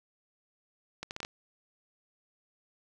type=accelerating click train; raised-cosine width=0.2 ms; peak=-20 dBFS; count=6; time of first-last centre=1.03-1.249 s; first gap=79 ms; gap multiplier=0.7; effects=none